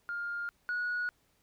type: tone pair in turn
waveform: sine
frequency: 1408 / 1457.7 Hz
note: F6 / F#6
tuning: +14 / -26 cents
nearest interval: minor second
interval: 60 cents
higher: second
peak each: -33 / -29 dBFS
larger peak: second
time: 0.09-0.49 / 0.69-1.09 s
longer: neither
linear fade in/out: 0 ms
effects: tanh soft clip ceiling -28 dBFS + pink hiss -71 dBFS RMS until 1.42 s